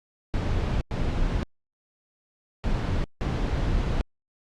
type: noise bursts at uneven times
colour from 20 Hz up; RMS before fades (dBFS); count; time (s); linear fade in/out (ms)
brown; -25; 4; 0.34-0.81 / 0.91-1.43 / 2.64-3.04 / 3.21-4.01; 0
effects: low-pass 5000 Hz 12 dB/octave + Opus 48 kbps